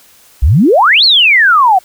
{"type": "exponential two-way sweep", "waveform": "sine", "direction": "up then down", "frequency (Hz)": [55, 4478, 714], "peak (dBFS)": -4, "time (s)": [0.42, 1.79], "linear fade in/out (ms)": 10, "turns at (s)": 1.04, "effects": ["white hiss -44 dBFS RMS until 1.84 s"]}